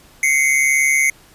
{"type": "tone pair together", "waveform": "square", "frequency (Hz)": [2076, 2217], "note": ["C7", "C#7"], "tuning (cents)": [-14, 0], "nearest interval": "minor second", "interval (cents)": 114, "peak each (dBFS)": [-16, -17], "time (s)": [0.23, 1.1], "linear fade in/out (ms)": 2, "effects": ["pink hiss -48 dBFS RMS until 1.34 s", "resampled to 32000 Hz"]}